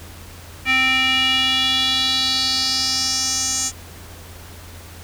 square tone with band-pass filter sweep, 261.4 Hz, C4, 1 cent flat, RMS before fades -19 dBFS, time 0.65-3.72 s, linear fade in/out 50 ms, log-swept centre 2300 to 6900 Hz, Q 4.6, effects added 86 Hz sine -39 dBFS peak until 5.03 s + pink hiss -41 dBFS RMS until 5.03 s

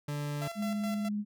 40% pulse tone, 146.2 Hz, D3, 7 cents flat, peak -32 dBFS, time 0.08-0.48 s, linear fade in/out 5 ms
sawtooth tone with tremolo, 676 Hz, E5, 43 cents sharp, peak -33 dBFS, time 0.41-1.09 s, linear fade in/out 10 ms, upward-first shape square, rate 4.7 Hz, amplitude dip 55%
sine tone with vibrato, 207.7 Hz, G#3, in tune, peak -30 dBFS, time 0.55-1.25 s, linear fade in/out 50 ms, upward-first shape triangle, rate 19 Hz, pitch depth 17 cents each way
effects none

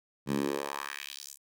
10% pulse tone with high-pass filter sweep, 70.2 Hz, C#2, 22 cents sharp, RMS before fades -35 dBFS, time 0.26-1.38 s, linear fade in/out 50 ms, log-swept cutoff 150 to 8600 Hz, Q 1.9, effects none

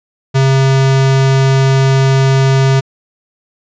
square tone, 134.3 Hz, C3, 46 cents sharp, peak -8 dBFS, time 0.34-2.81 s, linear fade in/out 20 ms, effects resampled to 16000 Hz

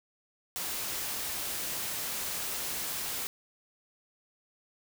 white noise, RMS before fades -35 dBFS, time 0.56-3.27 s, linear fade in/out 0 ms, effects none

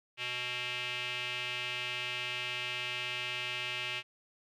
square tone with band-pass filter, 123.47 Hz, B2, in tune, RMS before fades -37 dBFS, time 0.17-4.03 s, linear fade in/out 50 ms, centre 2700 Hz, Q 4.2, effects none

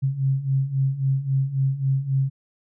sine beating tone pair, 132.8 / 136.5 Hz, C3 / C#3, +26 / -26 cents, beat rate 3.7 Hz, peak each -25 / -21 dBFS, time 0.02-2.3 s, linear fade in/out 20 ms, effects none

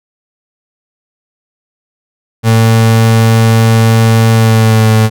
35% pulse tone with pitch glide, 112.9 to 110 Hz, A2 to A2, +45 to 0 cents, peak -3 dBFS, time 2.43-5.1 s, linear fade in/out 50 ms, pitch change -45 cents, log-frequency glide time 4.29-4.89 s, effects none

